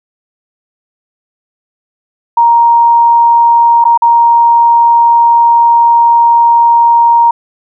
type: tone with dropouts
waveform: sine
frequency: 936 Hz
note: A#5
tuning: 7 cents sharp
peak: -3 dBFS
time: 2.37-7.31 s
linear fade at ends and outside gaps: 5 ms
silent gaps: 3.842-3.851 / 3.976-4.02 s
effects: none